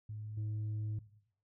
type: tone with level steps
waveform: sine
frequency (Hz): 107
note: A2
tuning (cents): -48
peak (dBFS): -40 / -32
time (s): 0.09-0.99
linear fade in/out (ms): 5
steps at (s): 0.37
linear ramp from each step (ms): 5
effects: noise-tail reverb RT60 0.7 s tail -18 dB re dry + tanh soft clip ceiling -34 dBFS